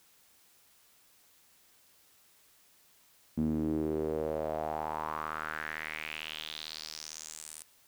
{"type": "tone with band-pass filter sweep", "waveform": "sawtooth", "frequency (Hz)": 77.78, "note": "D#2", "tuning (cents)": 0, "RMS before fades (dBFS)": -36, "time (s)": [3.37, 7.63], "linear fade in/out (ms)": 10, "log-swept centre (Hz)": [230, 9500], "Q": 4.2, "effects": ["white hiss -64 dBFS RMS until 7.87 s"]}